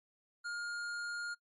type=tone with hard clipping; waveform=sine; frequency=1417 Hz; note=F6; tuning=25 cents sharp; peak=-39 dBFS; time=0.44-1.35 s; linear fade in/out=20 ms; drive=11 dB; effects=noise-tail reverb RT60 0.1 s tail -22 dB re dry + MP3 48 kbps